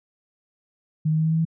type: tone with pitch steps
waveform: sine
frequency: 155.56 / 157 / 158.46 / 159.93 / 161.42 / 162.92 Hz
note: D#3 / D#3 / D#3 / D#3 / E3 / E3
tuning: 0 / +16 / +32 / +48 / -36 / -20 cents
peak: -18 dBFS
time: 1.05-1.452 s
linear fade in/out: 10 ms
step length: 67 ms
effects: none